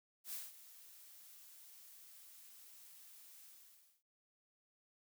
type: noise with ADSR envelope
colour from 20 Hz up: blue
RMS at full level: -44 dBFS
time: 0.24-4.03 s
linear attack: 86 ms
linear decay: 190 ms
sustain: -15 dB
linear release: 570 ms
effects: none